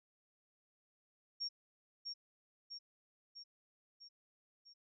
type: tone with echo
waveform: sine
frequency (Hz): 5540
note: F8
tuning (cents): -15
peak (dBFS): -37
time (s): 1.4-1.49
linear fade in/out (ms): 20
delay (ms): 650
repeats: 5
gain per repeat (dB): -4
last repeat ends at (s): 4.74
effects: none